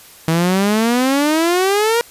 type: exponential sweep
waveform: sawtooth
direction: up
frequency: 159.5 to 479 Hz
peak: -9 dBFS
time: 0.28-2.01 s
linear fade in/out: 0 ms
effects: white hiss -42 dBFS RMS until 2.1 s + resampled to 32000 Hz